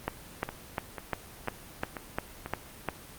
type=two click trains; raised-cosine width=0.5 ms; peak=-13 / -20 dBFS; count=9 / 5; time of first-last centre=0.08-2.887 / 0.49-2.46 s; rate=2.85 / 2.03 Hz; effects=pink hiss -48 dBFS RMS until 3.18 s + Opus 24 kbps